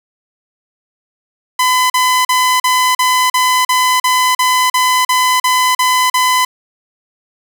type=tone bursts; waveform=sawtooth; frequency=1010 Hz; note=B5; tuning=39 cents sharp; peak=-6 dBFS; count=14; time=1.59-6.45 s; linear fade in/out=5 ms; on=310 ms; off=40 ms; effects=none